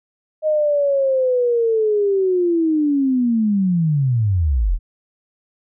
sine linear sweep, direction down, 625 to 33.48 Hz, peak -14 dBFS, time 0.42-4.79 s, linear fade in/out 50 ms, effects none

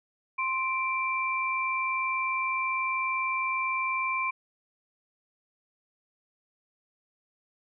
sine tone pair together, 1046.5 / 2349 Hz, C6 / D7, 0 / 0 cents, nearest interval octave + major second, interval 1400 cents, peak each -29 / -29 dBFS, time 0.38-4.31 s, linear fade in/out 10 ms, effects none

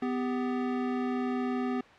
square tone pair together, 250.4 / 397.1 Hz, B3 / G4, +24 / +22 cents, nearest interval minor sixth, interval 798 cents, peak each -30 / -36 dBFS, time 0.02-1.81 s, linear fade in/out 5 ms, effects white hiss -52 dBFS RMS until 1.98 s + low-pass 2000 Hz 12 dB/octave

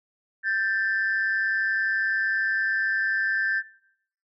sine tone pair together, 1567.8 / 1768 Hz, G6 / A6, 0 / +8 cents, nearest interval major second, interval 208 cents, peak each -24 dBFS, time 0.43-3.63 s, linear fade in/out 50 ms, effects noise-tail reverb RT60 0.7 s tail -20 dB re dry + tanh soft clip ceiling -16 dBFS

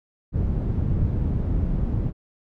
white low-pass noise, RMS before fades -23 dBFS, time 0.32-2.13 s, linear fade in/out 50 ms, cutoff 120 Hz, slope 12 dB/octave, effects none

